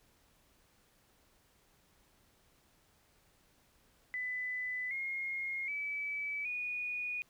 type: tone with pitch steps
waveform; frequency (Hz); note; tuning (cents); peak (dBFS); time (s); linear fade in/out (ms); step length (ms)
sine; 2000 / 2144 / 2297 / 2462; B6 / C7 / D7 / D#7; +21 / +42 / -39 / -19; -35; 4.14-7.22; 0; 770
effects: pink hiss -69 dBFS RMS until 7.29 s